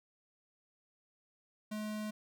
square tone, 213.1 Hz, G#3, 45 cents sharp, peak -38 dBFS, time 1.71-2.11 s, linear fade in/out 10 ms, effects none

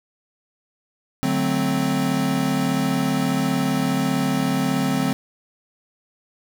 square chord, D dominant seventh, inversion none, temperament equal, 146.83 / 185 / 220 / 261.6 Hz, D3 / F#3 / A3 / C4, 0 / 0 / 0 / 0 cents, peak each -27 / -26 / -28 / -23 dBFS, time 1.23-5.13 s, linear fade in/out 0 ms, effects 9-bit

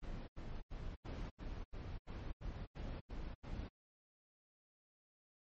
brown noise bursts, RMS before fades -45 dBFS, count 11, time 0.02-3.69 s, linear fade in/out 20 ms, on 260 ms, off 81 ms, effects low-pass 5000 Hz 12 dB/octave + MP3 32 kbps

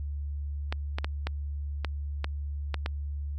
clicks, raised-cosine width 0.3 ms, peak -15 dBFS, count 8, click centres 0.725 / 0.985 / 1.045 / 1.27 / 1.847 / 2.244 / 2.743 / 2.861 s, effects added 72 Hz sine -31 dBFS peak until 3.38 s

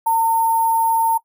sine tone with sample-and-hold, 908 Hz, A#5, 46 cents flat, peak -13 dBFS, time 0.06-1.18 s, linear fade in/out 10 ms, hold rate 11025 Hz, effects noise-tail reverb RT60 0.1 s tail -20 dB re dry

